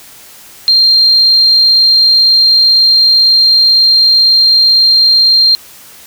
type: tone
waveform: sine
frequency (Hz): 4186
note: C8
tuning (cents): 0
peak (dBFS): -4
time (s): 0.68-5.55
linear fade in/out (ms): 0
effects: white hiss -36 dBFS RMS until 6.06 s